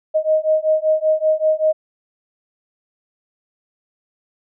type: beating tone pair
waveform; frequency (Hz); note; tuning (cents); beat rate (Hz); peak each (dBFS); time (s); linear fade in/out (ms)
sine; 622.3 / 627.5; D#5 / D#5; 0 / +15; 5.2; -17; 0.14-1.73; 20
effects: none